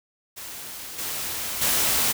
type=noise with level steps; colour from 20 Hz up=white; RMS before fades=-37 / -30 / -22 dBFS; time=0.36-2.13 s; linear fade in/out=20 ms; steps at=0.98 / 1.61 s; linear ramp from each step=10 ms; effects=none